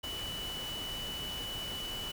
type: tone in noise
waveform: sine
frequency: 2966 Hz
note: F#7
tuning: 4 cents sharp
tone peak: -38 dBFS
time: 0.03-2.12 s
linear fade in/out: 10 ms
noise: pink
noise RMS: -43 dBFS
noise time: 0.03-2.12 s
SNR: +2 dB
effects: none